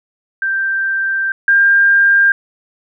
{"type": "tone pair in turn", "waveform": "sine", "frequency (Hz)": [1571, 1599.4], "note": ["G6", "G6"], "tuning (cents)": [3, 34], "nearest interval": "unison", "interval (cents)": 31, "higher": "second", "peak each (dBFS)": [-14, -7], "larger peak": "second", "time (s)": [[0.42, 1.32], [1.48, 2.32]], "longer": "first", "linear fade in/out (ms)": 2, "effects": []}